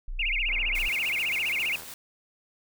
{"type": "tone", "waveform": "sine", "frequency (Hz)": 30.57, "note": "B0", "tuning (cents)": -17, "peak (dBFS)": -30, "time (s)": [0.08, 0.88], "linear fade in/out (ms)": 0}
{"type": "tone with vibrato", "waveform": "sine", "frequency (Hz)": 2441, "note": "D#7", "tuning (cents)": -34, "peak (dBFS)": -25, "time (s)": [0.19, 1.76], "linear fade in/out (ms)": 5, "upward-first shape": "sine", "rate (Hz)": 15, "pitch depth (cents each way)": 270}
{"type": "click train", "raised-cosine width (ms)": 0.5, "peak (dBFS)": -31, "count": 109, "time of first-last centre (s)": [0.49, 1.833], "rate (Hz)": 80.4}
{"type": "noise with tremolo", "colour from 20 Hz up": "white", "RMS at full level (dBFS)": -41, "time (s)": [0.75, 1.94], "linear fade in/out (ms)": 2, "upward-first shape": "square", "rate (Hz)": 7.1, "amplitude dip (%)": 25}
{"effects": []}